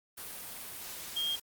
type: tone in noise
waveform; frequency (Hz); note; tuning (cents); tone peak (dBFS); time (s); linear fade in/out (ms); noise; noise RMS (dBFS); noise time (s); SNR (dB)
sine; 3228; G#7; -50; -30; 1.16-1.36; 10; white; -43; 0.17-1.4; +10
effects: Opus 32 kbps